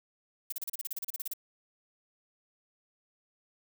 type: noise bursts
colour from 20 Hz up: violet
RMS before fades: -35 dBFS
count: 15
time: 0.5-1.336 s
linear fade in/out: 5 ms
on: 24 ms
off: 34 ms
effects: none